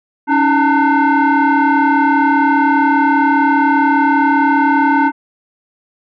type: tone with frequency modulation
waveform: sine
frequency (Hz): 315.5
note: D#4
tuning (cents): +24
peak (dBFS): -8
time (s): 0.27-5.12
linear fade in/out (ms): 50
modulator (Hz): 596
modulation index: 1.9
effects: tanh soft clip ceiling -4 dBFS